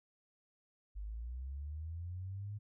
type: linear sweep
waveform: sine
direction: up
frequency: 48.55 to 105.5 Hz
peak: -40 dBFS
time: 0.95-2.59 s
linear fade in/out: 20 ms
effects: none